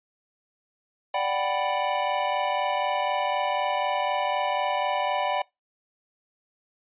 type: chord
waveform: square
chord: G major seventh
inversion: second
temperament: equal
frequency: 587.3 / 740 / 784 / 987.8 Hz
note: D5 / F#5 / G5 / B5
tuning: 0 / 0 / 0 / 0 cents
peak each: -30 dBFS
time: 1.14-5.42 s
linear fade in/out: 5 ms
effects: noise-tail reverb RT60 0.2 s tail -24 dB re dry + resampled to 8000 Hz